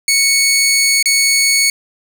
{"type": "tone with dropouts", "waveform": "15% pulse", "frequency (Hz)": 2217, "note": "C#7", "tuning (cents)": 0, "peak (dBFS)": -4, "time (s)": [0.08, 1.7], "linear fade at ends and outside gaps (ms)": 2, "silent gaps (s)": [1.027, 1.057], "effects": []}